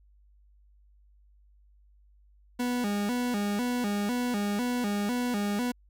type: tone with vibrato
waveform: 40% pulse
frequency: 224 Hz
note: A3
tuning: 31 cents sharp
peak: -26 dBFS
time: 2.59-5.72 s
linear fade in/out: 10 ms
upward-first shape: square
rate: 2 Hz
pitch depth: 160 cents each way
effects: added 50 Hz sine -57 dBFS peak until 5.89 s